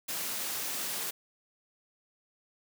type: high-pass noise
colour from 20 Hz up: white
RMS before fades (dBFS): -35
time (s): 0.08-1.11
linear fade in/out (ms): 10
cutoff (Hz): 150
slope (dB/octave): 12
effects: none